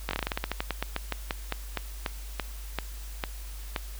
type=slowing click train; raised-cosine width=0.3 ms; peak=-12 dBFS; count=24; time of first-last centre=0.09-3.762 s; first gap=20 ms; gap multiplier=1.16; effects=added 50 Hz sine -37 dBFS peak until 3.99 s + white hiss -48 dBFS RMS until 3.99 s